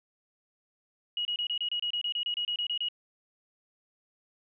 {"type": "tone bursts", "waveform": "sine", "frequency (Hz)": 2900, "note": "F#7", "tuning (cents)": -35, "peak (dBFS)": -28, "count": 16, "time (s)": [1.17, 2.886], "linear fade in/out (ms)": 2, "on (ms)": 81, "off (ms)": 28, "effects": []}